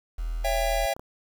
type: tone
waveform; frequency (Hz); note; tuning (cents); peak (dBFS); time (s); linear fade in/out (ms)
sine; 41.2; E1; 0; -27; 0.18-0.86; 10
type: chord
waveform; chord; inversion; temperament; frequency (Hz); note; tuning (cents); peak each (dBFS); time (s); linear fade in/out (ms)
square; C# diminished; none; just; 554.4 / 665.2 / 798.3; C#5 / E5 / G5; 0 / +16 / +31; -31 / -28 / -30; 0.44-0.94; 10
type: clicks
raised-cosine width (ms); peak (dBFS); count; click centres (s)
1; -27; 2; 0.965 / 0.995
effects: 8-bit